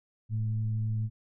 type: tone with frequency modulation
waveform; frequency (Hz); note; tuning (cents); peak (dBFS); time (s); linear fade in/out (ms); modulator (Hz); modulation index
sine; 110; A2; 0; -27; 0.29-1.1; 50; 104; 0.34
effects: none